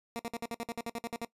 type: tone bursts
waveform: 15% pulse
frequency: 233.1 Hz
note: A#3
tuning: in tune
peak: -28 dBFS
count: 13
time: 0.16-1.248 s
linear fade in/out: 0 ms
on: 32 ms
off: 56 ms
effects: noise-tail reverb RT60 0.1 s tail -19 dB re dry + resampled to 32000 Hz